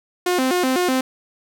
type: tone with vibrato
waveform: sawtooth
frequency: 305.2 Hz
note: D#4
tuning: 33 cents flat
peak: -13 dBFS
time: 0.26-1.01 s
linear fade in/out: 5 ms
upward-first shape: square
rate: 4 Hz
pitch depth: 280 cents each way
effects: none